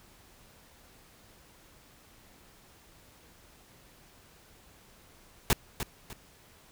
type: noise with echo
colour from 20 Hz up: pink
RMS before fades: -23 dBFS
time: 5.5-5.53 s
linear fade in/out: 0 ms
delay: 300 ms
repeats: 2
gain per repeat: -10 dB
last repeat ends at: 6.13 s
effects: pink hiss -58 dBFS RMS until 6.71 s